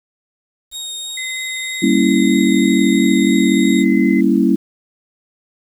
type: tone with vibrato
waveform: 25% pulse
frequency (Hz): 3729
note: A#7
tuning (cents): 0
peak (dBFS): -20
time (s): 0.71-3.85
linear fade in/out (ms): 50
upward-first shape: triangle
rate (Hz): 3.1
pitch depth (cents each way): 12
type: tone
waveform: sine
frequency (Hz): 2048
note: C7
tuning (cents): -38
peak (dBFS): -24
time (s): 1.17-4.21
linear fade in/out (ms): 5
type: chord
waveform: sine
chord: G diminished seventh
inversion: none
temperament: equal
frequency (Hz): 196 / 233.1 / 277.2 / 329.6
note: G3 / Bb3 / Db4 / Fb4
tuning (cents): 0 / 0 / 0 / 0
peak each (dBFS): -16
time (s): 1.82-4.56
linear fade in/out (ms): 10
effects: 7-bit